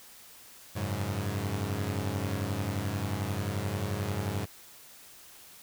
sawtooth chord, F# suspended second, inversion none, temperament equal, 92.5 / 103.83 / 138.59 Hz, F#2 / G#2 / C#3, 0 / 0 / 0 cents, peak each -30 / -29 / -35 dBFS, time 0.75-4.46 s, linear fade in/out 20 ms, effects white hiss -52 dBFS RMS until 5.62 s

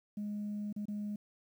sine tone with dropouts, 207.7 Hz, G#3, in tune, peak -34 dBFS, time 0.17-1.16 s, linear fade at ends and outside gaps 5 ms, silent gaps 0.727-0.762 / 0.855-0.882 s, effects tanh soft clip ceiling -33 dBFS + 11-bit

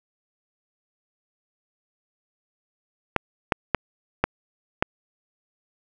clicks, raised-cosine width 0.5 ms, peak -3 dBFS, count 5, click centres 3.163 / 3.522 / 3.747 / 4.24 / 4.825 s, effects none

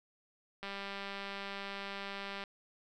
click train, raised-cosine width 0.3 ms, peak -26 dBFS, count 359, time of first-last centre 0.63-2.438 s, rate 198 Hz, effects none

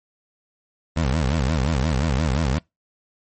20% pulse tone with vibrato, 72.3 Hz, D2, 27 cents flat, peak -14 dBFS, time 0.96-2.59 s, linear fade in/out 10 ms, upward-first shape sine, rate 5.7 Hz, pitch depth 250 cents each way, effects noise-tail reverb RT60 0.2 s tail -25 dB re dry + MP3 32 kbps

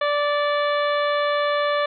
harmonic tone with a mistuned harmonic, 584 Hz, D5, 10 cents flat, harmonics 1 / 2 / 3 / 4 / 5 / 6 / 7, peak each -21 / -24 / -28 / -34 / -37 / -33 / -40 dBFS, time 0.01-1.86 s, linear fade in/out 5 ms, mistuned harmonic 4, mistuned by -18 cents, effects none

